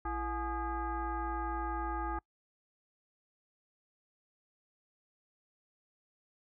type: tone with frequency modulation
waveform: sine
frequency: 448.2 Hz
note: A4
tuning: 32 cents sharp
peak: -33 dBFS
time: 0.05-2.19 s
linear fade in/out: 5 ms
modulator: 392 Hz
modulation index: 2.3
effects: noise-tail reverb RT60 0.1 s tail -25 dB re dry